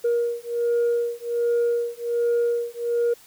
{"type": "beating tone pair", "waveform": "sine", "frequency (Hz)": [472.6, 473.9], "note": ["A#4", "A#4"], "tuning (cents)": [24, 28], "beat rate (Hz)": 1.3, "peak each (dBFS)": -22, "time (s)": [0.04, 3.14], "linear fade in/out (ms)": 10, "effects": ["tanh soft clip ceiling -16 dBFS", "white hiss -51 dBFS RMS until 3.26 s"]}